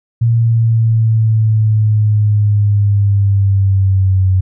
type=linear sweep; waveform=sine; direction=down; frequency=116.54 to 93.3 Hz; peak=-8 dBFS; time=0.21-4.41 s; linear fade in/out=10 ms; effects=none